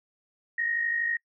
sine tone pair together, 1824 / 1876.4 Hz, A#6 / A#6, -38 / +11 cents, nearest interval unison, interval 49 cents, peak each -34 / -26 dBFS, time 0.58-1.17 s, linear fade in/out 5 ms, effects noise-tail reverb RT60 0.1 s tail -26 dB re dry

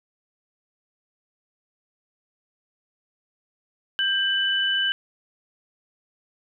sine tone pair together, 1582 / 2991 Hz, G6 / F#7, +15 / +18 cents, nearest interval major seventh, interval 1103 cents, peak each -24 / -22 dBFS, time 3.99-4.92 s, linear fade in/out 0 ms, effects none

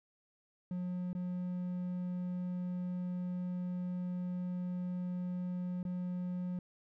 triangle tone with dropouts, 179.8 Hz, F#3, 49 cents flat, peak -33 dBFS, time 0.71-6.59 s, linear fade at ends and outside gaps 2 ms, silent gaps 1.131-1.15 / 5.83-5.851 s, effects none

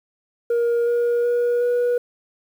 sine tone with pitch steps, 471.5 / 476.2 / 480.9 / 485.6 Hz, A#4 / A#4 / B4 / B4, +20 / +37 / -46 / -29 cents, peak -14 dBFS, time 0.5-1.98 s, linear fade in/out 5 ms, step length 370 ms, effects tanh soft clip ceiling -16 dBFS + 8-bit

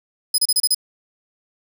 20% pulse tone bursts, 5030 Hz, D#8, 18 cents sharp, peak -9 dBFS, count 6, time 0.34-0.747 s, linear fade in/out 5 ms, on 42 ms, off 31 ms, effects none

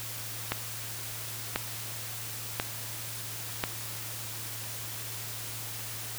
click train, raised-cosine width 0.3 ms, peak -11 dBFS, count 4, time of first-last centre 0.52-3.639 s, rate 0.962 Hz, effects added 112 Hz sine -44 dBFS peak until 6.18 s + white hiss -39 dBFS RMS until 6.18 s

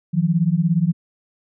sine beating tone pair, 160.3 / 177.3 Hz, E3 / F3, -48 / +26 cents, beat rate 17 Hz, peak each -18 dBFS, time 0.13-0.93 s, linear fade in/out 20 ms, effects none

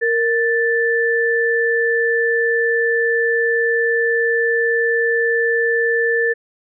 sine tone pair together, 464.8 / 1760.9 Hz, A#4 / A6, -5 / +1 cents, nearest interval octave + major seventh, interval 2306 cents, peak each -17 dBFS, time 0.01-6.34 s, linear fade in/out 20 ms, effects none

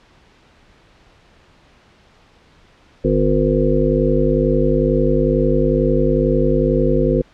harmonic tone, 51.1 Hz, G#1, 27 cents flat, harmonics 1 / 3 / 5 / 7 / 9 / 10, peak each -20 / -20 / -20 / -20 / -20 / -20 dBFS, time 3.04-7.22 s, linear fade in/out 10 ms, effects pink hiss -51 dBFS RMS until 7.33 s + low-pass 4000 Hz 12 dB/octave

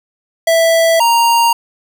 square tone pair in turn, 659.3 / 932.7 Hz, E5 / A#5, 0 / +1 cents, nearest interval tritone, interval 601 cents, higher second, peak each -9 dBFS, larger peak neither, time 0.47-1 / 1-1.53 s, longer neither, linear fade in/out 5 ms, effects none

